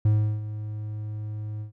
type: tone with ADSR envelope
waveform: triangle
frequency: 106.5 Hz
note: G#2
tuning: 44 cents sharp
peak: -14 dBFS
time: 0.05-1.72 s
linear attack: 5 ms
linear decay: 350 ms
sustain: -14 dB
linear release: 110 ms
effects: none